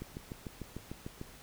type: click train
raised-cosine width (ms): 3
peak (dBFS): -27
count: 9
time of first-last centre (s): 0.02-1.214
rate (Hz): 6.7
effects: pink hiss -54 dBFS RMS until 1.42 s